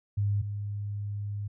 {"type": "tone pair in turn", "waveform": "sine", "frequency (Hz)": [101.9, 102.44], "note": ["G#2", "G#2"], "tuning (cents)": [-32, -23], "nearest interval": "unison", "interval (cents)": 9, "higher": "second", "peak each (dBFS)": [-24, -31], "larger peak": "first", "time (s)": [[0.17, 0.42], [0.42, 1.48]], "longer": "second", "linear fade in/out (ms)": 10, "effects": []}